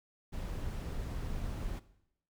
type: noise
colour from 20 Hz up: brown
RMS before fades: -38 dBFS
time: 0.32-1.8 s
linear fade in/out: 20 ms
effects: noise-tail reverb RT60 0.8 s tail -17 dB re dry